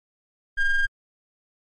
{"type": "ring-modulated tone", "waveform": "triangle", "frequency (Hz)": 800, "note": "G5", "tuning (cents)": 35, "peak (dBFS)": -13, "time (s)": [0.57, 0.87], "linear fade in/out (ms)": 20, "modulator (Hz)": 811, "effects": ["MP3 48 kbps"]}